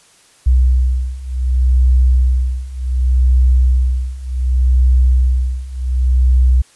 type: beating tone pair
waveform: sine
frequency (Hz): 62.8 / 63.47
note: B1 / B1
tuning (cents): +30 / +48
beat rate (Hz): 0.67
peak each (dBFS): -14 / -12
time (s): 0.46-6.62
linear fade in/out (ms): 10
effects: white hiss -49 dBFS RMS until 6.75 s + resampled to 24000 Hz